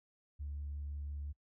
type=tone with vibrato; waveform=sine; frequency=72.3 Hz; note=D2; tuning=27 cents flat; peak=-38 dBFS; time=0.39-1.33 s; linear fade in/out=20 ms; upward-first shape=sine; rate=5.8 Hz; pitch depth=8 cents each way; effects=noise-tail reverb RT60 0.1 s tail -25 dB re dry + tanh soft clip ceiling -35 dBFS